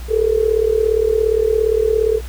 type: tone with amplitude modulation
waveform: sine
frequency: 440 Hz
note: A4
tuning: in tune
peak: -9 dBFS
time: 0.08-2.21 s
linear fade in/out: 50 ms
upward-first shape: sine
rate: 37.3 Hz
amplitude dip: 85%
effects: added 60 Hz sine -26 dBFS peak until 2.28 s + pink hiss -39 dBFS RMS until 2.28 s